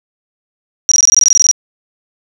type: tone bursts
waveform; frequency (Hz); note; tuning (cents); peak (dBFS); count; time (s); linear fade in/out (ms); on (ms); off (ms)
sine; 5740; F8; +47; -4; 14; 0.89-1.513; 0; 25; 21
effects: none